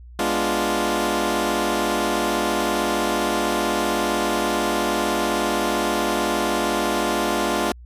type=chord; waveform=15% pulse; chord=G# diminished seventh; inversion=none; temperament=equal; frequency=207.7 / 246.9 / 293.7 / 349.2 Hz; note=G#3 / B3 / D4 / F4; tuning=0 / 0 / 0 / 0 cents; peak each=-20 / -22 / -20 / -17 dBFS; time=0.19-7.72 s; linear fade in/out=2 ms; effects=added 60 Hz sine -39 dBFS peak until 7.85 s + resampled to 32000 Hz